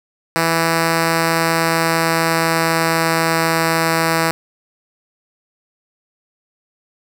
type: tone with pitch glide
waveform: 5% pulse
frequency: 164.81 to 163.67 Hz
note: E3 to E3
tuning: 0 to -12 cents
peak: -3 dBFS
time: 0.36-4.31 s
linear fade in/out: 0 ms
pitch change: -12 cents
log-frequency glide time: 0.92-3.49 s
effects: none